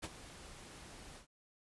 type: noise with ADSR envelope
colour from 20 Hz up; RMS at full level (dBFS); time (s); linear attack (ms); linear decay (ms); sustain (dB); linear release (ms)
pink; -40; 0.02-1.27; 22; 33; -13; 110
effects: resampled to 24000 Hz